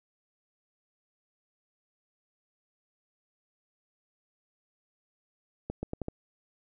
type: accelerating click train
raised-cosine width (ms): 2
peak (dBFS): -20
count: 5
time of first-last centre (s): 5.7-6.084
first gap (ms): 130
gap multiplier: 0.8
effects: none